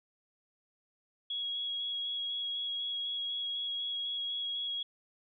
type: tone with vibrato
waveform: sine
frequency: 3322 Hz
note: G#7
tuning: in tune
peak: -33 dBFS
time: 1.3-4.83 s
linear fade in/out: 5 ms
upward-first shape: square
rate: 4 Hz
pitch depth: 9 cents each way
effects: none